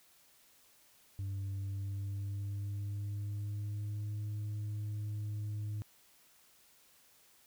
sine tone with pitch glide, 98 to 105.03 Hz, G2 to G#2, 0 to +20 cents, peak -33 dBFS, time 1.19-5.82 s, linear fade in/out 0 ms, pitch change +120 cents, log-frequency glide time 1.55-4.23 s, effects tanh soft clip ceiling -35 dBFS + white hiss -65 dBFS RMS until 7.46 s

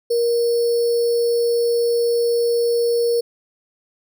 sine tone with sample-and-hold, 471.9 Hz, A#4, 21 cents sharp, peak -15 dBFS, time 0.1-3.21 s, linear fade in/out 10 ms, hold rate 4900 Hz, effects none

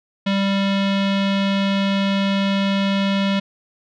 square tone with low-pass filter, 196.7 Hz, G3, 6 cents sharp, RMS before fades -19 dBFS, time 0.26-3.4 s, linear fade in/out 10 ms, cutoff 3400 Hz, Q 2.7, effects none

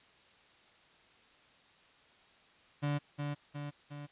35% pulse tone with echo, 145.3 Hz, D3, 18 cents flat, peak -29 dBFS, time 2.82-2.99 s, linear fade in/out 20 ms, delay 360 ms, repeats 3, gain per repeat -4 dB, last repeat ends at 4.07 s, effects white hiss -63 dBFS RMS until 4.11 s + resampled to 8000 Hz

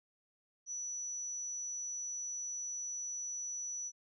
sine tone, 5920 Hz, F#8, in tune, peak -38 dBFS, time 0.66-3.92 s, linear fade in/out 50 ms, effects none

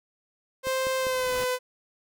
sawtooth tone with pitch glide, 523.3 to 504 Hz, C5 to B4, 0 to +35 cents, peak -21 dBFS, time 0.63-1.59 s, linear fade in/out 50 ms, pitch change -65 cents, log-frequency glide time 0.98-1.33 s
click train, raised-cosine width 2 ms, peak -25 dBFS, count 3, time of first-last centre 0.67-1.068 s, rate 5.02 Hz
pink noise with exponential growth, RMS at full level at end -36 dBFS, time 0.7-1.44 s, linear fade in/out 1 ms, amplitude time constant 160 ms
effects none

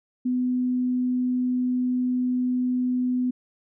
sine tone, 250.7 Hz, B3, 26 cents sharp, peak -21 dBFS, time 0.25-3.31 s, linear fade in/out 10 ms, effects none

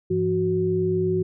sine tone cluster, 102.7 / 170.8 / 369.8 Hz, G#2 / F3 / F#4, -19 / -38 / -1 cents, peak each -29 / -26 / -21 dBFS, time 0.1-1.23 s, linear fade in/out 10 ms, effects none

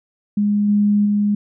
sine tone with level steps, 206.2 Hz, G#3, 12 cents flat, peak -14 / -12 / -14 dBFS, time 0.37-1.35 s, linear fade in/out 5 ms, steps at 0.68 / 1.05 s, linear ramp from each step 10 ms, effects none

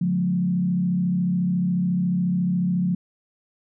sine tone with frequency modulation, 179.6 Hz, F3, 49 cents sharp, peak -19 dBFS, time 0.01-2.95 s, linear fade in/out 5 ms, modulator 34.1 Hz, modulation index 0.69, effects none

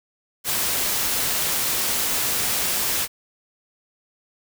white noise, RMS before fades -23 dBFS, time 0.44-3.08 s, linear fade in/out 50 ms, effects none

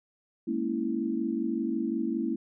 sine chord, A# half-diminished seventh, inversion third, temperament equal, 207.7 / 233.1 / 277.2 / 329.6 Hz, G#3 / A#3 / C#4 / E4, 0 / 0 / 0 / 0 cents, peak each -36 / -31 / -34 / -31 dBFS, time 0.47-2.36 s, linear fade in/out 10 ms, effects none

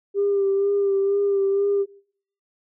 sine tone with vibrato, 397.5 Hz, G4, 24 cents sharp, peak -17 dBFS, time 0.14-1.86 s, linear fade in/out 50 ms, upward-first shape sine, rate 2.1 Hz, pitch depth 27 cents each way, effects noise-tail reverb RT60 0.6 s tail -21 dB re dry + tanh soft clip ceiling -13 dBFS

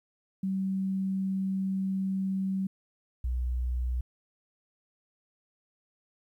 sine tone pair in turn, 191.5 / 61.76 Hz, G3 / B1, -40 / +1 cents, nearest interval octave + minor sixth, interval 1959 cents, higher first, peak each -27 dBFS, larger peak neither, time 0.43-2.67 / 3.24-4.01 s, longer first, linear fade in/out 5 ms, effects 11-bit

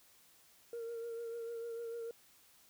sine tone with vibrato, 463.8 Hz, A#4, 9 cents flat, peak -38 dBFS, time 0.73-2.11 s, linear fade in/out 2 ms, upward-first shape triangle, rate 6.7 Hz, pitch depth 35 cents each way, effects tanh soft clip ceiling -38 dBFS + white hiss -65 dBFS RMS until 2.69 s

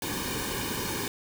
pink noise with comb filter, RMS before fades -32 dBFS, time 0.02-1.08 s, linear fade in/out 2 ms, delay 1.5 ms, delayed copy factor -0.75, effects none

